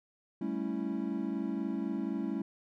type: chord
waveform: triangle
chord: A dominant seventh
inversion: third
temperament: equal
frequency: 196 / 220 / 277.2 / 329.6 Hz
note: G3 / A3 / C#4 / E4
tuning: 0 / 0 / 0 / 0 cents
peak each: -36 / -35 / -35 / -36 dBFS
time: 0.41-2.42 s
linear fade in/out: 5 ms
effects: none